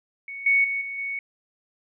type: tone with level steps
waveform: sine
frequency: 2222 Hz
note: C#7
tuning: 4 cents sharp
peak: -33 / -16 / -24 / -30 / -27 dBFS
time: 0.28-1.19 s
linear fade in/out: 2 ms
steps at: 0.46 / 0.64 / 0.81 / 0.98 s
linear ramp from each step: 5 ms
effects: none